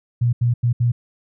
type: tone bursts at uneven times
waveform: sine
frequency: 120 Hz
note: B2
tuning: 49 cents flat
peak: -14 dBFS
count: 4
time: 0.21-0.33 / 0.41-0.54 / 0.63-0.73 / 0.8-0.92 s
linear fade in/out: 10 ms
effects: none